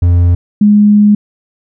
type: tone pair in turn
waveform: triangle / sine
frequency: 87.31 / 207.7 Hz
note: F2 / G#3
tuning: 0 / 0 cents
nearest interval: octave + minor third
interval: 1500 cents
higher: second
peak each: -3 dBFS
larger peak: neither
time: 0.02-0.35 / 0.61-1.15 s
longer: second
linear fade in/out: 5 ms
effects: none